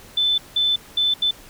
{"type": "tone bursts at uneven times", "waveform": "sine", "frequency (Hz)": 3520, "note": "A7", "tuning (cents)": 0, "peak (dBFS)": -16, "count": 4, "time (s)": [[0.17, 0.38], [0.56, 0.76], [0.97, 1.14], [1.22, 1.31]], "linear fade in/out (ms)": 5, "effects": ["pink hiss -45 dBFS RMS until 1.49 s"]}